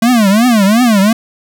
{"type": "tone with vibrato", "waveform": "square", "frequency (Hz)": 220, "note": "A3", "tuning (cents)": 0, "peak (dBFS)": -7, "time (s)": [0.02, 1.13], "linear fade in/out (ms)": 5, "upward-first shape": "triangle", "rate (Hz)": 2.8, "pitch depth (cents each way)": 270, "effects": []}